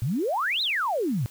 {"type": "exponential two-way sweep", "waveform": "sine", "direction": "up then down", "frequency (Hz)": [106.3, 4186, 106.3], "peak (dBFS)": -23, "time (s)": [0.02, 1.26], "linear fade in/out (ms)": 0, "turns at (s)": 0.62, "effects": ["white hiss -50 dBFS RMS until 1.3 s"]}